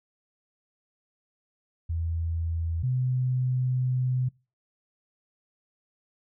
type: tone pair in turn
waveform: sine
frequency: 82.8 / 127.32 Hz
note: E2 / C3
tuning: +8 / -47 cents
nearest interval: perfect fifth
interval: 745 cents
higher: second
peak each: -26 / -23 dBFS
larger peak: second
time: 1.89-2.83 / 2.83-4.29 s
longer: second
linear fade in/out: 10 ms
effects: noise-tail reverb RT60 0.3 s tail -24 dB re dry